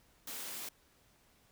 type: high-pass noise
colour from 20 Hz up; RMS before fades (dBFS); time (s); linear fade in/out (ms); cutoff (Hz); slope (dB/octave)
white; -43; 0.27-0.69; 5; 140; 48
effects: pink hiss -68 dBFS RMS until 1.51 s